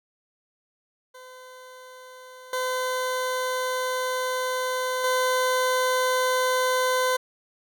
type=tone with level steps; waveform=20% pulse; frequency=510 Hz; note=C5; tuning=44 cents flat; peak=-38 / -20 / -16 dBFS; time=1.14-7.17 s; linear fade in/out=10 ms; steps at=2.53 / 5.04 s; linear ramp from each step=2 ms; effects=none